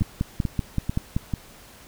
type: two click trains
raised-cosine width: 5 ms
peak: -12 / -10 dBFS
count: 4 / 7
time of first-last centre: 0.01-1.337 / 0.02-1.165 s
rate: 2.26 / 5.24 Hz
effects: pink hiss -48 dBFS RMS until 1.87 s